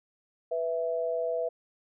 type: tone pair together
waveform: sine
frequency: 493.9 / 659.3 Hz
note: B4 / E5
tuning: 0 / 0 cents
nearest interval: perfect fourth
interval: 500 cents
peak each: -30 / -30 dBFS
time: 0.51-1.49 s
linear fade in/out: 10 ms
effects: none